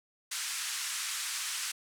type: band-pass noise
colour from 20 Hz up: white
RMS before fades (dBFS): -36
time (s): 0.31-1.72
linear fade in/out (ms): 10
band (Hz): 1200 to 9600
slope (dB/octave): 24
effects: none